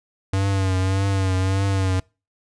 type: tone with vibrato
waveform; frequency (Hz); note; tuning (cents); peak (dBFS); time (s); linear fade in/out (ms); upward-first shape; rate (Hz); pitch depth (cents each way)
square; 95.8; G2; -39; -19; 0.33-2; 5; triangle; 1.7; 57
effects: noise-tail reverb RT60 0.3 s tail -25 dB re dry + resampled to 22050 Hz